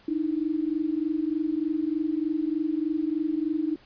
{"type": "tone pair together", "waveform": "sine", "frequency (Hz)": [300.2, 323.5], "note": ["D4", "E4"], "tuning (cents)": [38, -32], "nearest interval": "minor second", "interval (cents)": 130, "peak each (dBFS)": -27, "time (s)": [0.08, 3.76], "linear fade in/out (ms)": 5, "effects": ["pink hiss -56 dBFS RMS until 3.85 s", "resampled to 11025 Hz"]}